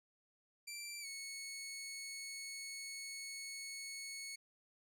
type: tone with pitch glide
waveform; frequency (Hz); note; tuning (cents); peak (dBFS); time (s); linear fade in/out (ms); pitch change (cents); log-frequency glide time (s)
15% pulse; 2349 to 2204; D7 to C#7; 0 to -11; -38; 0.67-4.36; 10; -111; 1.01-1.06
effects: none